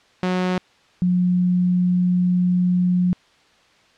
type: tone pair in turn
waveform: sawtooth / sine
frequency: 182.9 / 179.65 Hz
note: F#3 / F3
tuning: -20 / +49 cents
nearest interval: unison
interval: 31 cents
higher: first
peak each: -15 dBFS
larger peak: neither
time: 0.23-0.58 / 1.02-3.13 s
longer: second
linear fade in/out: 0 ms
effects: white hiss -55 dBFS RMS until 3.97 s + low-pass 4000 Hz 12 dB/octave